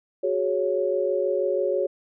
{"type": "chord", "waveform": "sine", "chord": "F# suspended second", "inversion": "none", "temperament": "just", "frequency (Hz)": [370, 416.2, 555], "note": ["F#4", "G#4", "C#5"], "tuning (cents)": [0, 4, 2], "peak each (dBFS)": [-26, -27, -24], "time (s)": [0.23, 1.87], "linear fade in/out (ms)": 10, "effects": []}